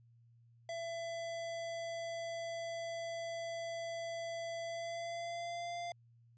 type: tone with pitch glide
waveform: square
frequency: 670 to 693.2 Hz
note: E5 to F5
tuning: +28 to -13 cents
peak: -40 dBFS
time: 0.69-5.92 s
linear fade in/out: 2 ms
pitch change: +59 cents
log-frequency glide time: 4.64-5.77 s
effects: added 117 Hz sine -62 dBFS peak until 6.37 s + resampled to 16000 Hz